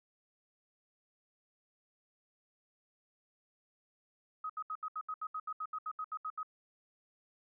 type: tone bursts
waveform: sine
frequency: 1263 Hz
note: D#6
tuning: 26 cents sharp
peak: -36 dBFS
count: 16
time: 4.44-6.431 s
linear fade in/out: 5 ms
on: 56 ms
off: 73 ms
effects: none